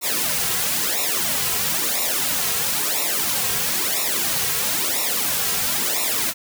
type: noise with flanger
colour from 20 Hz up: white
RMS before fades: -22 dBFS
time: 0.01-6.34 s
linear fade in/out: 50 ms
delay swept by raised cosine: 0.63 to 3.43 ms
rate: 1 Hz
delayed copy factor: -0.95
effects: none